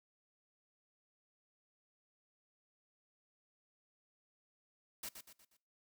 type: noise with echo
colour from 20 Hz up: white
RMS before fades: -44 dBFS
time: 5.03-5.09 s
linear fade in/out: 5 ms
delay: 120 ms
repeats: 4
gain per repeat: -7 dB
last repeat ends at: 5.57 s
effects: noise-tail reverb RT60 0.5 s tail -22 dB re dry